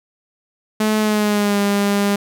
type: tone with pitch glide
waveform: sawtooth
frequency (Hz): 215.2 to 202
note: A3 to G#3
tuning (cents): -38 to -48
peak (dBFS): -11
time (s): 0.8-2.16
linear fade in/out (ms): 5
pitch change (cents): -110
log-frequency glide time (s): 0.99-1.59
effects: none